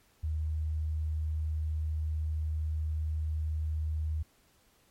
sine tone, 77.78 Hz, D#2, in tune, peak -29 dBFS, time 0.23-4.23 s, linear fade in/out 10 ms, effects pink hiss -66 dBFS RMS until 4.9 s + MP3 64 kbps

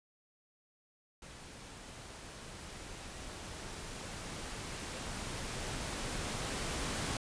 pink noise with level ramp, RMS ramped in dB -51 to -36 dBFS, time 1.22-7.17 s, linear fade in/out 2 ms, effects resampled to 22050 Hz

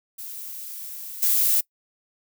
violet noise with level steps, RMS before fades -36 / -20 dBFS, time 0.18-1.61 s, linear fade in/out 10 ms, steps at 1.22 s, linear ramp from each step 10 ms, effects noise-tail reverb RT60 0.1 s tail -23 dB re dry

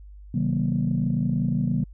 sine chord, C half-diminished seventh, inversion none, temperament just, 130.81 / 156.98 / 188.37 / 235.5 Hz, C3 / Eb3 / Gb3 / Bb3, 0 / +16 / +31 / +18 cents, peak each -26 dBFS, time 0.34-1.84 s, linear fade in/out 5 ms, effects tanh soft clip ceiling -13 dBFS + added 50 Hz sine -41 dBFS peak until 1.93 s

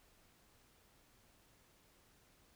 silence, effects pink hiss -69 dBFS RMS until 2.55 s

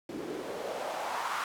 white noise with band-pass filter sweep, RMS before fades -36 dBFS, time 0.09-1.44 s, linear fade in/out 2 ms, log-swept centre 280 to 1200 Hz, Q 3, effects none

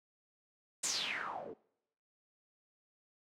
white noise with low-pass filter sweep, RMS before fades -39 dBFS, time 0.83-1.54 s, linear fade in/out 10 ms, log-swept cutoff 8200 to 370 Hz, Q 5.6, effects noise-tail reverb RT60 0.8 s tail -24 dB re dry + high-pass 150 Hz 12 dB/octave

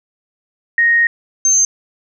sine tone pair in turn, 1866 / 6302 Hz, A#6 / G8, +1 / +8 cents, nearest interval octave + major sixth, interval 2107 cents, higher second, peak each -9 dBFS, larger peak neither, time 0.78-1.07 / 1.45-1.65 s, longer first, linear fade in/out 2 ms, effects none

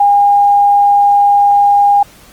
sine tone, 811 Hz, G#5, 41 cents flat, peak -5 dBFS, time 0-2.03 s, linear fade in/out 5 ms, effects pink hiss -41 dBFS RMS until 2.32 s + Opus 24 kbps

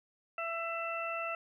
harmonic tone, 667 Hz, E5, 20 cents sharp, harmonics 1 / 2 / 3 / 4, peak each -39 / -38 / -47 / -39 dBFS, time 0.38-1.35 s, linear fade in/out 2 ms, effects 12-bit

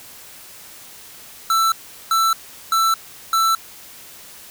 square tone bursts, 1330 Hz, E6, 15 cents sharp, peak -15 dBFS, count 4, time 1.5-3.55 s, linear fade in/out 2 ms, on 220 ms, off 390 ms, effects white hiss -41 dBFS RMS until 4.5 s

